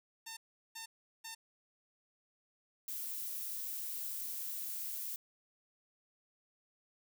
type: tone bursts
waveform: 5% pulse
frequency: 903 Hz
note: A5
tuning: 45 cents sharp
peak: -32 dBFS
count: 3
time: 0.26-1.35 s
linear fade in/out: 10 ms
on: 110 ms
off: 380 ms
type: noise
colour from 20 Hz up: violet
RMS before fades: -41 dBFS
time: 2.88-5.16 s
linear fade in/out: 2 ms
effects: none